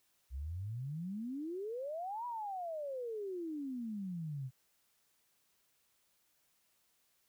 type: exponential two-way sweep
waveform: sine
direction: up then down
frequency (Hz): 61.74 to 987.8 to 125.1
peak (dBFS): -38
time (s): 0.3-4.51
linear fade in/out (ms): 50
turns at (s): 2.26
effects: white hiss -75 dBFS RMS until 7.28 s